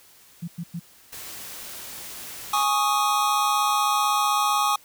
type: tone bursts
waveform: sine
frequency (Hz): 170.2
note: F3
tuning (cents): -44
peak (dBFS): -28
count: 3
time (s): 0.42-0.797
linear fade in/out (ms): 10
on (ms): 59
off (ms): 100
type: noise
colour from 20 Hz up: white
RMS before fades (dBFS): -38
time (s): 1.12-2.64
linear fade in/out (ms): 10
type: chord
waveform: square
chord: Ab suspended fourth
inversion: none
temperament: equal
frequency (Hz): 830.6 / 1108.7 / 1244.5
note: Ab5 / Db6 / Eb6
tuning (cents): 0 / 0 / 0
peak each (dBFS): -25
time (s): 2.53-4.76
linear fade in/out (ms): 5
effects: white hiss -53 dBFS RMS until 4.84 s